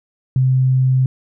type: tone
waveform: sine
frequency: 130 Hz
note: C3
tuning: 11 cents flat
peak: -11 dBFS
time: 0.36-1.06 s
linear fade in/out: 2 ms
effects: none